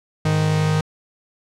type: tone pair together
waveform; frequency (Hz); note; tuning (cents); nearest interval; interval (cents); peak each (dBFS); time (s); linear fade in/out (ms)
45% pulse; 103.83 / 155.53; G#2 / D#3; 0 / 0; perfect fifth; 700; -23 / -17; 0.25-0.81; 5
effects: low-pass 8000 Hz 12 dB/octave